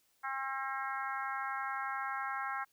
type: harmonic tone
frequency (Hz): 268.5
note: C4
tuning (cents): +45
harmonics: 3 / 4 / 5 / 6 / 7 / 8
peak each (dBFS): -41 / -41 / -40 / -42 / -47 / -48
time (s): 0.23-2.65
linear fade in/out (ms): 20
effects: white hiss -73 dBFS RMS until 2.72 s